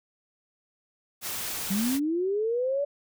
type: noise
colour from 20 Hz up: white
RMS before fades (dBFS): -33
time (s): 1.21-2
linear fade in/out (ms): 50
type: linear sweep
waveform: sine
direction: up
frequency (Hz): 185.4 to 580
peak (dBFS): -24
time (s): 1.7-2.85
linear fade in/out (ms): 10
effects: none